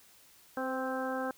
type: harmonic tone with a mistuned harmonic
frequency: 261.6 Hz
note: C4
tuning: in tune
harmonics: 1 / 2 / 3 / 4 / 5 / 6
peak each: -37 / -36 / -39 / -43 / -42 / -41 dBFS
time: 0.57-1.31 s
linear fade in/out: 2 ms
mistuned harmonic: 2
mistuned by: -17 cents
effects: white hiss -60 dBFS RMS until 1.37 s